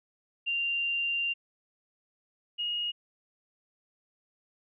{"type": "tone pair in turn", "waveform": "sine", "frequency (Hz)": [2781, 2872], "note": ["F7", "F7"], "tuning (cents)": [-8, 48], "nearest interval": "minor second", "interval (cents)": 56, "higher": "second", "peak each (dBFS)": [-27, -29], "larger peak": "first", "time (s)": [[0.46, 1.34], [2.58, 2.92]], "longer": "first", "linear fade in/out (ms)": 20, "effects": []}